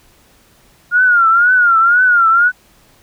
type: tone with vibrato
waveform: sine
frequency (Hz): 1414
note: F6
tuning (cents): +21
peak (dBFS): -7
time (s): 0.91-2.52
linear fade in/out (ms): 50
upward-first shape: triangle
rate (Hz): 2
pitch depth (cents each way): 130
effects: pink hiss -50 dBFS RMS until 3.02 s